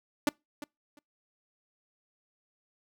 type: tone with echo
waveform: sawtooth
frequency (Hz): 293.7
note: D4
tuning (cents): 0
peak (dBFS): -19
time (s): 0.27-0.29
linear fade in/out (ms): 2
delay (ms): 350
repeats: 2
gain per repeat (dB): -15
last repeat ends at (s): 0.99
effects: noise-tail reverb RT60 0.2 s tail -25 dB re dry